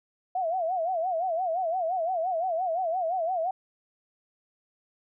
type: tone with vibrato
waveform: sine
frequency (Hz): 698.5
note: F5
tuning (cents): 0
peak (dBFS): -25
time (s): 0.35-3.51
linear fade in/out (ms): 5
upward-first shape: sine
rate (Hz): 5.8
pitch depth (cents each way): 150
effects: none